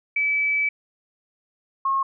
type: tone pair in turn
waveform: sine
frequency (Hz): 2300 / 1083.2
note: D7 / C#6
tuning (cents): -37 / -40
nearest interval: octave + minor second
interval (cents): 1303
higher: first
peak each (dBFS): -19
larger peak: neither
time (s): 0.16-0.69 / 1.85-2.03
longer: first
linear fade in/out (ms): 5
effects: none